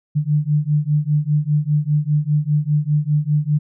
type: beating tone pair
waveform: sine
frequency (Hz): 146.83 / 151.83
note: D3 / D#3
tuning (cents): 0 / -42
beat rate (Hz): 5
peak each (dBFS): -18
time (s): 0.15-3.59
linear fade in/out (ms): 20
effects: none